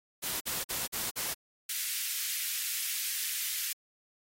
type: noise bursts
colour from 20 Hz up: white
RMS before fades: -34 dBFS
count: 5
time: 0.22-1.346 s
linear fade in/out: 20 ms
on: 190 ms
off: 44 ms
type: high-pass noise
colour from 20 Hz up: white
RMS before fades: -34 dBFS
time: 1.69-3.73 s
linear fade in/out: 5 ms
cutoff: 1800 Hz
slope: 24 dB/octave
effects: AAC 48 kbps